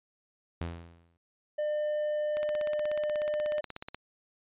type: tone with exponential decay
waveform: sawtooth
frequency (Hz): 84.5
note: E2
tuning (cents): +43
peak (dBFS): -27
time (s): 0.61-1.17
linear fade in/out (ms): 0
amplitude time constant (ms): 120
type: tone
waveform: triangle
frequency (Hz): 601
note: D5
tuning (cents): +40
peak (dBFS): -26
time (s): 1.58-3.61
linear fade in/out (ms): 10
type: click train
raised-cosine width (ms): 0.3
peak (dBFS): -24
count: 27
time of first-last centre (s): 2.37-3.946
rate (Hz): 16.5
effects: resampled to 8000 Hz